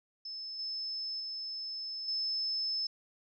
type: tone with level steps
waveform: sine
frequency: 5240 Hz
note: E8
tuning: 11 cents flat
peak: -39 / -35 / -37 / -31 dBFS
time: 0.25-2.87 s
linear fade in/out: 5 ms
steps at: 0.59 / 1.2 / 2.08 s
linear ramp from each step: 2 ms
effects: none